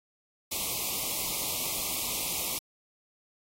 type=band-stop noise; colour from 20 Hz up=white; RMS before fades=-32 dBFS; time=0.51-2.59 s; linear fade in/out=10 ms; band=1200 to 2100 Hz; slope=96 dB/octave; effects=AAC 48 kbps